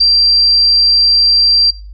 sine tone, 4718 Hz, D8, 7 cents sharp, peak -6 dBFS, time 0-1.71 s, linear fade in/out 10 ms, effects noise-tail reverb RT60 0.3 s tail -22 dB re dry + added 50 Hz sine -28 dBFS peak until 1.93 s

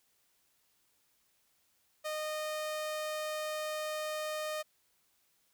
sawtooth tone, 615 Hz, D#5, 20 cents flat, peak -31 dBFS, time 2.04-4.63 s, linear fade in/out 20 ms, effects white hiss -73 dBFS RMS until 5.53 s

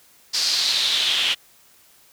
pink noise with band-pass filter sweep, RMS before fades -21 dBFS, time 0.33-1.35 s, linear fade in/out 20 ms, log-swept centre 5000 to 3000 Hz, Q 4.6, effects white hiss -54 dBFS RMS until 2.12 s

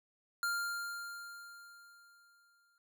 square tone with exponential decay, 1398 Hz, F6, 1 cent sharp, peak -32 dBFS, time 0.43-2.78 s, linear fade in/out 1 ms, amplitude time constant 510 ms, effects none

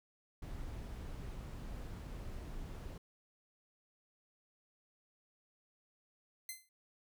brown noise, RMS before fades -45 dBFS, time 0.42-2.98 s, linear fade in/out 5 ms
5% pulse tone with exponential decay, 2061 Hz, C7, 27 cents flat, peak -29 dBFS, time 6.49-6.69 s, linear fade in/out 2 ms, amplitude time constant 43 ms
effects none

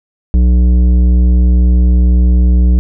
sine tone with tanh clipping, 61 Hz, B1, 21 cents flat, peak -7 dBFS, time 0.34-2.79 s, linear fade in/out 0 ms, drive 11 dB, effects none

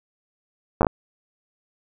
slowing click train, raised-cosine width 1 ms, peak -4 dBFS, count 5, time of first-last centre 0.81-0.868 s, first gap 9 ms, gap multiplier 1.33, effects none

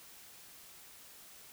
silence, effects white hiss -55 dBFS RMS until 1.52 s

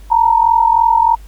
sine tone pair together, 903 / 946.2 Hz, A5 / A#5, +45 / +26 cents, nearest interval minor second, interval 81 cents, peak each -11 dBFS, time 0.1-1.16 s, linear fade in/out 20 ms, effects added 50 Hz sine -33 dBFS peak until 1.27 s + pink hiss -48 dBFS RMS until 1.27 s

